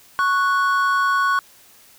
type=tone pair together; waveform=triangle; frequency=1107 / 1476.6 Hz; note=C#6 / F#6; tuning=-3 / -4 cents; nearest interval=perfect fourth; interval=499 cents; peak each=-16 / -18 dBFS; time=0.19-1.39 s; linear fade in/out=0 ms; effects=white hiss -50 dBFS RMS until 1.98 s